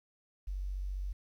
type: tone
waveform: sine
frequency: 47.43 Hz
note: F#1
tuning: 44 cents sharp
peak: -34 dBFS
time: 0.47-1.13 s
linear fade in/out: 10 ms
effects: 11-bit